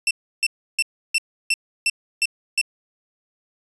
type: tone bursts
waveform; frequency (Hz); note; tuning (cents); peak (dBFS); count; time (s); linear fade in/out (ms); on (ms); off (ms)
sawtooth; 2686; E7; +32; -13; 8; 0.07-2.614; 2; 38; 320
effects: resampled to 24000 Hz